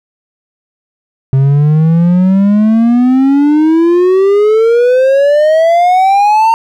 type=exponential sweep; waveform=triangle; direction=up; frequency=132 to 918 Hz; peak=-3 dBFS; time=1.33-6.54 s; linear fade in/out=0 ms; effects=none